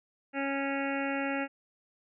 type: harmonic tone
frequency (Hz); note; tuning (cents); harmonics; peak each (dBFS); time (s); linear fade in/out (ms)
275.9; C#4; -8; 1 / 2 / 3 / 5 / 6 / 7 / 8 / 9 / 10; -33 / -36 / -38 / -40 / -41 / -41 / -42 / -43 / -43; 0.33-1.48; 50
effects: none